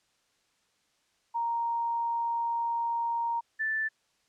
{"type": "tone pair in turn", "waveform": "sine", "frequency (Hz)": [932.3, 1759.9], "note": ["A#5", "A6"], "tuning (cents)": [0, 0], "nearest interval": "major seventh", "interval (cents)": 1100, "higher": "second", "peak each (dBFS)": -27, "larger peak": "neither", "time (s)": [[1.34, 3.41], [3.59, 3.89]], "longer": "first", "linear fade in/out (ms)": 20, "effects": ["white hiss -71 dBFS RMS until 4.28 s", "low-pass 7000 Hz 12 dB/octave"]}